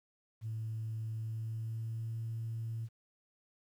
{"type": "tone with pitch glide", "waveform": "sine", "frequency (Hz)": [110.9, 113.43], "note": ["A2", "A#2"], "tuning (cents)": [14, -47], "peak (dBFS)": -35, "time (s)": [0.41, 2.89], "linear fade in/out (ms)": 50, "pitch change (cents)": 39, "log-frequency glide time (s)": [1.16, 2.16], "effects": ["tanh soft clip ceiling -32 dBFS", "11-bit"]}